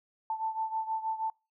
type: beating tone pair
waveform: sine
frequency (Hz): 883 / 889.3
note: A5 / A5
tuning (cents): +6 / +18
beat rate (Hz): 6.3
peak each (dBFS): -32 / -36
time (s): 0.3-1.3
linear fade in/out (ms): 2
effects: noise-tail reverb RT60 0.3 s tail -26 dB re dry